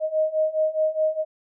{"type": "beating tone pair", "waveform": "sine", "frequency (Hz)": [622.3, 627.1], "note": ["D#5", "D#5"], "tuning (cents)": [0, 13], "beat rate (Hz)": 4.8, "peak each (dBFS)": [-24, -22], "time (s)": [0, 1.25], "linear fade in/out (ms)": 50, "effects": []}